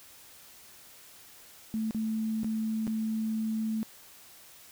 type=tone with dropouts; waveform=sine; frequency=220 Hz; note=A3; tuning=in tune; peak=-28 dBFS; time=1.74-3.83 s; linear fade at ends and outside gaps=0 ms; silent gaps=1.909-1.947 / 2.433-2.445 / 2.869-2.877 s; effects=white hiss -53 dBFS RMS until 4.71 s